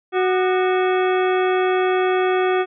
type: harmonic tone with a mistuned harmonic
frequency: 370 Hz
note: F#4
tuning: in tune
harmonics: 1 / 2 / 3 / 4 / 5 / 6 / 7 / 9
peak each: -17 / -23 / -27 / -29 / -31 / -33 / -34 / -36 dBFS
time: 0.12-2.66 s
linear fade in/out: 50 ms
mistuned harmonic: 3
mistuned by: +150 cents
effects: none